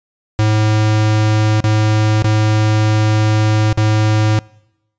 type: tone with dropouts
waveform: square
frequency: 107.7 Hz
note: A2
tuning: 37 cents flat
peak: -11 dBFS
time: 0.39-4.39 s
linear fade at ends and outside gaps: 0 ms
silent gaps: 1.604-1.641 / 2.223-2.244 / 3.728-3.775 s
effects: noise-tail reverb RT60 0.9 s tail -25 dB re dry + resampled to 16000 Hz